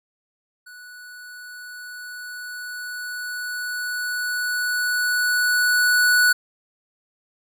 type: tone with level ramp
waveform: square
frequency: 1476 Hz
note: F#6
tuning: 5 cents flat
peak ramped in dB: -41 to -14 dBFS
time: 0.66-6.33 s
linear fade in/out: 10 ms
effects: none